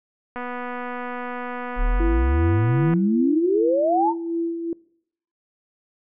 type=click train; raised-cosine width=0.5 ms; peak=-16 dBFS; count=635; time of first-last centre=0.36-2.937 s; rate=246 Hz
type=exponential sweep; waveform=sine; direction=up; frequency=32.2 to 940 Hz; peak=-17 dBFS; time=1.76-4.14 s; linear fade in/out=50 ms
type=tone with tremolo; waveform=sine; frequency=334.9 Hz; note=E4; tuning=27 cents sharp; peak=-20 dBFS; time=2-4.73 s; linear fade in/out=2 ms; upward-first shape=sine; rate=2.6 Hz; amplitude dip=50%
effects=noise-tail reverb RT60 0.7 s tail -24 dB re dry + low-pass 2000 Hz 12 dB/octave